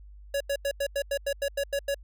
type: tone bursts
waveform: square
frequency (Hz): 561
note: C#5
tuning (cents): +21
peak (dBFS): -26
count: 11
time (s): 0.34-1.945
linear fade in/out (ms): 5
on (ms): 65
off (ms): 89
effects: added 50 Hz sine -45 dBFS peak until 2.03 s